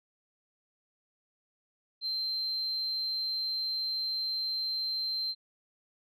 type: tone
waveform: sine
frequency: 4127 Hz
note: C8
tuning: 25 cents flat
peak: -29 dBFS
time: 2.01-5.35 s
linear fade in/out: 50 ms
effects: tanh soft clip ceiling -26 dBFS